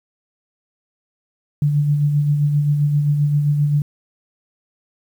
sine tone with tremolo, 146.4 Hz, D3, 5 cents flat, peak -12 dBFS, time 1.62-3.82 s, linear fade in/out 2 ms, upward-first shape sine, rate 7.6 Hz, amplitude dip 40%, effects 8-bit

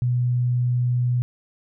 sine tone, 123.2 Hz, B2, 4 cents flat, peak -18 dBFS, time 0.02-1.22 s, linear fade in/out 0 ms, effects none

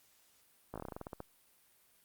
slowing click train, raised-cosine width 1 ms, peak -28 dBFS, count 13, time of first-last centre 0.74-1.204 s, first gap 17 ms, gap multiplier 1.14, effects white hiss -68 dBFS RMS until 2.04 s + Opus 48 kbps

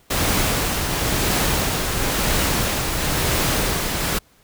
pink noise with tremolo, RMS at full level -19 dBFS, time 0.1-4.19 s, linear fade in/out 10 ms, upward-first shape triangle, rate 0.98 Hz, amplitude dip 40%, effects pink hiss -56 dBFS RMS until 4.43 s

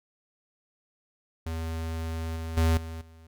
square tone with level steps, 81.4 Hz, E2, 21 cents flat, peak -31 / -33 / -21 / -36 / -50 dBFS, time 1.46-3.27 s, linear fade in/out 5 ms, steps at 2.36 / 2.57 / 2.77 / 3.01 s, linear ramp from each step 5 ms, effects none

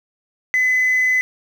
sine tone with amplitude modulation, 2019 Hz, B6, 38 cents sharp, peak -11 dBFS, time 0.54-1.21 s, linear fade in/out 0 ms, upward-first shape sine, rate 264 Hz, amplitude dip 25%, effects tanh soft clip ceiling -11 dBFS + 7-bit

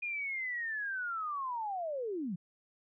sine linear sweep, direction down, 2455 to 159.2 Hz, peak -34 dBFS, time 0.02-2.36 s, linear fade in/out 10 ms, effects none

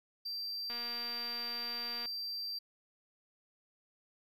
triangle tone, 4699 Hz, D8, in tune, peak -36 dBFS, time 0.25-2.59 s, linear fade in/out 10 ms
click train, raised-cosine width 0.3 ms, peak -31 dBFS, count 324, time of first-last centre 0.7-2.057 s, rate 238 Hz
effects none

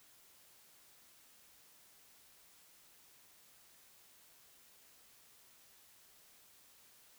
silence, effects white hiss -64 dBFS RMS until 7.18 s

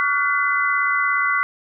sine tone cluster, 1138 / 1420 / 1497 / 2015 Hz, C#6 / F6 / F#6 / B6, +45 / +28 / +20 / +34 cents, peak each -21 / -24 / -25 / -21 dBFS, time 0-1.43 s, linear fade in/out 0 ms, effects none

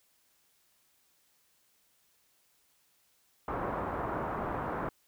white low-pass noise, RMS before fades -35 dBFS, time 3.48-4.89 s, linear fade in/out 2 ms, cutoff 1200 Hz, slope 24 dB/octave, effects white hiss -70 dBFS RMS until 5.07 s

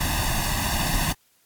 pink noise with comb filter, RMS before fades -24 dBFS, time 0-1.13 s, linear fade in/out 10 ms, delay 1.1 ms, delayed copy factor +0.9, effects white hiss -63 dBFS RMS until 1.45 s + AAC 64 kbps

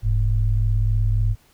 sine tone pair together, 41.99 / 105.4 Hz, E1 / G#2, +33 / +26 cents, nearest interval octave + major third, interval 1593 cents, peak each -19 dBFS, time 0.02-1.36 s, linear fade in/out 50 ms, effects pink hiss -57 dBFS RMS until 1.53 s

